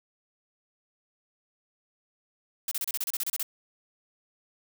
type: noise bursts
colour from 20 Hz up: blue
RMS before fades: -30 dBFS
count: 12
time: 2.68-3.429 s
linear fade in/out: 2 ms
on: 34 ms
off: 31 ms
effects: none